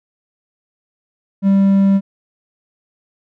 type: tone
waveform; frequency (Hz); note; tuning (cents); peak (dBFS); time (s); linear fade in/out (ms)
triangle; 196; G3; 0; -7; 1.42-2.01; 50
effects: none